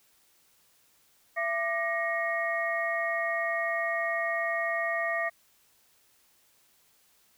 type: tone cluster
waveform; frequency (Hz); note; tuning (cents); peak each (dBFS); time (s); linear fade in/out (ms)
sine; 672 / 1188 / 1877 / 2175; E5 / D6 / A#6 / C#7; +33 / +20 / +11 / -33; -31 / -36 / -30 / -37; 1.36-5.3; 20
effects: white hiss -65 dBFS RMS until 7.37 s